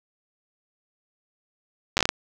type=slowing click train; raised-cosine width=0.2 ms; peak=-3 dBFS; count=7; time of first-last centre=1.97-2.091 s; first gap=9 ms; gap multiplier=1.32; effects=none